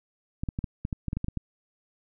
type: clicks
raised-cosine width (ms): 5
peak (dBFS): -17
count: 12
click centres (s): 0.435 / 0.488 / 0.589 / 0.642 / 0.851 / 0.928 / 1.083 / 1.131 / 1.17 / 1.244 / 1.284 / 1.373
effects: none